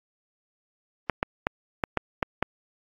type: clicks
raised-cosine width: 0.5 ms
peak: -8 dBFS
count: 7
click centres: 1.097 / 1.229 / 1.469 / 1.838 / 1.973 / 2.228 / 2.426 s
effects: AAC 32 kbps